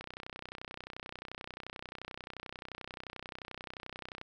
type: click train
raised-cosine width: 0.3 ms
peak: -26 dBFS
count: 133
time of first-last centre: 0.01-4.214 s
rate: 31.4 Hz
effects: none